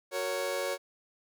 sawtooth chord, F# major, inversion none, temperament just, 370 / 462.5 / 555 Hz, F#4 / A#4 / C#5, 0 / -14 / +2 cents, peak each -34 / -33 / -28 dBFS, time 0.11-0.78 s, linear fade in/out 50 ms, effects none

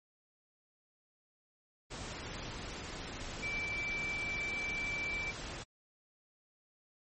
sine tone in noise, 2329 Hz, D7, 15 cents flat, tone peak -35 dBFS, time 3.42-5.32 s, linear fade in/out 20 ms, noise pink, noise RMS -43 dBFS, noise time 1.9-5.64 s, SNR +5 dB, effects MP3 32 kbps

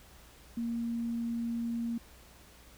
sine tone, 233.1 Hz, A#3, in tune, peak -31 dBFS, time 0.57-1.98 s, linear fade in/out 5 ms, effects added 60 Hz sine -58 dBFS peak until 2.77 s + pink hiss -57 dBFS RMS until 2.77 s

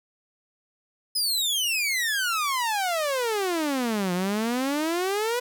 sawtooth exponential two-way sweep, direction down then up, 5120 to 174.61 to 500 Hz, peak -20 dBFS, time 1.15-5.4 s, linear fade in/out 10 ms, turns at 4.13 s, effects none

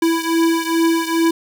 square beating tone pair, 329.6 / 332 Hz, E4 / E4, 0 / +12 cents, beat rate 2.4 Hz, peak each -17 / -20 dBFS, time 0.02-1.31 s, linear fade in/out 5 ms, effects 9-bit

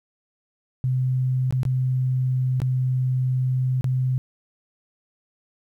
sine tone with dropouts, 128.6 Hz, C3, 30 cents flat, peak -19 dBFS, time 0.84-4.18 s, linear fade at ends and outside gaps 0 ms, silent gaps 1.508-1.525 / 1.632-1.652 / 2.602-2.618 / 3.81-3.843 s, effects 10-bit

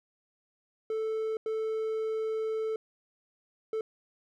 triangle tone bursts at uneven times, 440 Hz, A4, in tune, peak -27 dBFS, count 3, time 0.9-1.37 / 1.46-2.76 / 3.73-3.81 s, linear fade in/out 2 ms, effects none

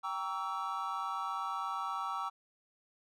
triangle chord, G diminished seventh, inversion none, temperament equal with one note detuned, 784 / 932.3 / 1135.3 / 1318.5 Hz, G5 / Bb5 / Db6 / Fb6, 0 / 0 / +41 / 0 cents, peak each -40 / -40 / -37 / -37 dBFS, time 0.03-2.3 s, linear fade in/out 20 ms, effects none

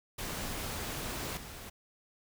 pink noise with level steps, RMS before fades -38 / -46 dBFS, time 0.18-1.7 s, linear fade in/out 10 ms, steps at 1.37 s, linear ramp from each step 2 ms, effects none

